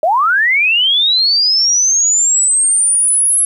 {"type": "linear sweep", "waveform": "sine", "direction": "up", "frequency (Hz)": [590, 11000], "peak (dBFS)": -9, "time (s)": [0.03, 3.45], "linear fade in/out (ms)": 2, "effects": ["8-bit"]}